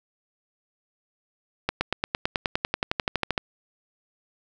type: accelerating click train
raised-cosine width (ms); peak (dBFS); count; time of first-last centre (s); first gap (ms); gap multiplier
0.3; -7; 19; 1.69-3.378; 120; 0.97
effects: none